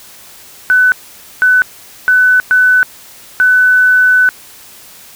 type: tone bursts at uneven times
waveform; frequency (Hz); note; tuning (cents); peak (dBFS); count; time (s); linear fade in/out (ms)
sine; 1500; F#6; +23; -5; 5; 0.7-0.92 / 1.42-1.62 / 2.08-2.4 / 2.51-2.83 / 3.4-4.29; 0
effects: white hiss -37 dBFS RMS until 5.15 s